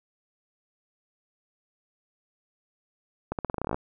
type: accelerating click train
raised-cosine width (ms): 1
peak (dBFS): -15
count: 13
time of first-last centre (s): 3.32-3.745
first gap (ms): 68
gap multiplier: 0.87
effects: none

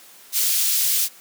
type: high-pass noise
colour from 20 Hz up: white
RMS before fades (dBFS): -20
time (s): 0.32-1.09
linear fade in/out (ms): 50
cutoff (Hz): 3400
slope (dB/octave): 12
effects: white hiss -47 dBFS RMS until 1.2 s + high-pass 200 Hz 12 dB/octave

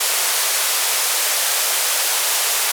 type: band-pass noise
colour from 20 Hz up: white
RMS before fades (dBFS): -19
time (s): 0-2.72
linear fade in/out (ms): 10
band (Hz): 470 to 13000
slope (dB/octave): 24
effects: none

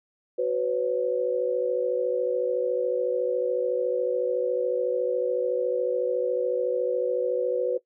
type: chord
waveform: sine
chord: F# suspended fourth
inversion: none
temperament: equal with one note detuned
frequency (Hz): 370 / 500.5 / 554.4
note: F#4 / B4 / C#5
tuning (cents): 0 / +23 / 0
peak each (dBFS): -29 / -24 / -30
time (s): 0.38-7.78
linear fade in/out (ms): 10
effects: noise-tail reverb RT60 0.1 s tail -18 dB re dry

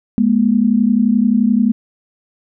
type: tone pair together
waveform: sine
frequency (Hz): 209.3 / 240.8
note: G#3 / B3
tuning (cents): +14 / -44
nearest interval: major second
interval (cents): 242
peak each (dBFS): -13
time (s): 0.18-1.72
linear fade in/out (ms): 0
effects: none

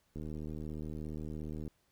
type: click train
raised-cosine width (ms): 3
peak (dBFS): -30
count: 118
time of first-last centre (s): 0.16-1.678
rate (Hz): 77.1
effects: pink hiss -74 dBFS RMS until 1.91 s

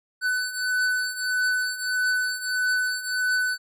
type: beating tone pair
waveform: square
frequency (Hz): 1500 / 1501.6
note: F#6 / F#6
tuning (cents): +23 / +25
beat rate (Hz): 1.6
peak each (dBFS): -29 / -25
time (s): 0.21-3.58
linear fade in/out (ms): 50
effects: low-pass 12000 Hz 12 dB/octave

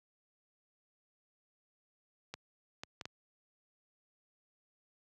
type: clicks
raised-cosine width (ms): 0.2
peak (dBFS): -24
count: 4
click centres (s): 2.34 / 2.835 / 3.012 / 3.055
effects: high-pass 80 Hz 12 dB/octave

